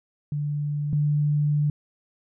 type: tone pair in turn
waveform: sine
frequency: 146.83 / 147.77 Hz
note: D3 / D3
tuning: 0 / +11 cents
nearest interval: unison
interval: 11 cents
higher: second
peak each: -24 / -19 dBFS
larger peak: second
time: 0.32-0.93 / 0.93-1.7 s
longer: second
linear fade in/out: 2 ms
effects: none